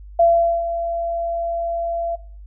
sine tone with ADSR envelope, 678 Hz, E5, 49 cents sharp, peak -10 dBFS, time 0.19-2.16 s, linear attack 7 ms, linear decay 430 ms, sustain -11 dB, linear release 14 ms, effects noise-tail reverb RT60 0.4 s tail -17 dB re dry + added 50 Hz sine -36 dBFS peak until 2.46 s

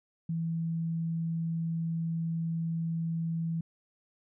sine tone, 164.81 Hz, E3, in tune, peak -29 dBFS, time 0.29-3.61 s, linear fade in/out 5 ms, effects none

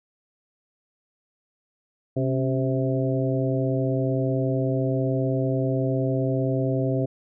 harmonic tone with a mistuned harmonic, 130.81 Hz, C3, in tune, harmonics 1 / 2 / 3 / 4 / 5, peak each -24 / -27 / -29 / -30 / -31 dBFS, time 2.16-7.06 s, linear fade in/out 10 ms, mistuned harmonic 2, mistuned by +68 cents, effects none

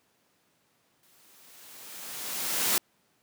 white noise with exponential growth, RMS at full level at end -24 dBFS, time 1.03-2.78 s, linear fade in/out 1 ms, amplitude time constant 380 ms, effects pink hiss -69 dBFS RMS until 3.22 s + high-pass 150 Hz 12 dB/octave

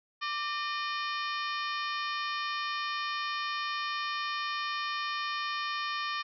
harmonic tone with a mistuned harmonic, 608 Hz, D#5, 40 cents flat, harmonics 2 / 3 / 4 / 5 / 6 / 7 / 8 / 9, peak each -34 / -38 / -40 / -42 / -44 / -45 / -46 / -47 dBFS, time 0.21-6.23 s, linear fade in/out 20 ms, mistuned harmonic 2, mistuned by -57 cents, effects none

